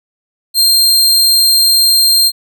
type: tone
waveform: sawtooth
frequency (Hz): 4186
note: C8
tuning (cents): 0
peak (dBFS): -4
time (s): 0.54-2.32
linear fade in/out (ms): 50
effects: none